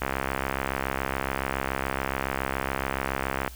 click train, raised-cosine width 0.5 ms, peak -11 dBFS, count 233, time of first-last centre 0.02-3.478 s, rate 67.1 Hz, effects added 60 Hz sine -41 dBFS peak until 3.55 s + white hiss -49 dBFS RMS until 3.55 s

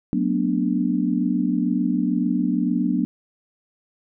sine chord, B minor seventh, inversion second, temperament equal with one note detuned, 185 / 224.9 / 246.9 / 293.7 Hz, F#3 / A3 / B3 / D4, 0 / +38 / 0 / 0 cents, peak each -24 / -26 / -23 / -24 dBFS, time 0.13-3.05 s, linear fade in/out 0 ms, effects none

